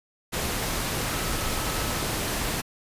sine tone in noise, 1294 Hz, E6, 32 cents flat, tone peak -39 dBFS, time 1.08-2.05 s, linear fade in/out 20 ms, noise pink, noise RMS -28 dBFS, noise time 0.32-2.62 s, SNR -14 dB, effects resampled to 32000 Hz

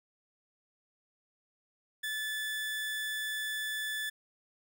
30% pulse tone, 1738 Hz, A6, 22 cents flat, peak -31 dBFS, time 2.03-4.1 s, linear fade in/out 10 ms, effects none

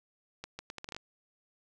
accelerating click train, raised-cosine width 0.2 ms, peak -23 dBFS, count 9, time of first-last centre 0.44-0.965 s, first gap 150 ms, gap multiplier 0.74, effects none

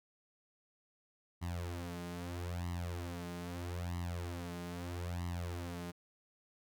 sawtooth tone with flanger, 87.31 Hz, F2, in tune, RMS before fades -41 dBFS, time 1.41-5.92 s, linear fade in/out 20 ms, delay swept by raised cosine 0.99 to 4.89 ms, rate 0.78 Hz, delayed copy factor +0.95, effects none

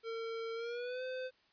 square tone with pitch glide, 454.5 to 513.1 Hz, A#4 to C5, -44 to -34 cents, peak -39 dBFS, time 0.03-1.31 s, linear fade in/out 50 ms, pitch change +210 cents, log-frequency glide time 0.54-1.03 s, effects white hiss -70 dBFS RMS until 1.52 s + resampled to 11025 Hz

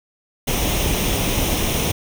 pink noise with comb filter, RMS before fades -20 dBFS, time 0.47-1.92 s, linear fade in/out 10 ms, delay 0.33 ms, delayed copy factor +0.55, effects none

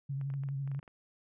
sine tone with vibrato, 137.7 Hz, C#3, 11 cents flat, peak -33 dBFS, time 0.09-0.8 s, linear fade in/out 10 ms, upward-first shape sine, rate 12 Hz, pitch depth 39 cents each way
clicks, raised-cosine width 0.5 ms, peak -39 dBFS, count 11, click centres 0.213 / 0.302 / 0.339 / 0.436 / 0.488 / 0.676 / 0.716 / 0.748 / 0.792 / 0.829 / 0.878 s
effects none

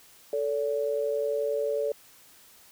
sine tone pair together, 440.8 / 572 Hz, A4 / D5, +3 / -46 cents, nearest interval perfect fourth, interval 451 cents, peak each -28 dBFS, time 0.33-1.92 s, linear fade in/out 2 ms, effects white hiss -55 dBFS RMS until 2.71 s

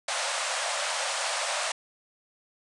pink band-pass noise, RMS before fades -30 dBFS, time 0.08-1.72 s, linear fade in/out 5 ms, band 530 to 9700 Hz, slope 96 dB/octave, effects none

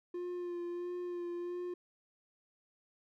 triangle tone with vibrato, 351.7 Hz, F4, 12 cents sharp, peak -35 dBFS, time 0.14-1.74 s, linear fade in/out 5 ms, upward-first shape sine, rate 1.5 Hz, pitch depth 21 cents each way, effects none

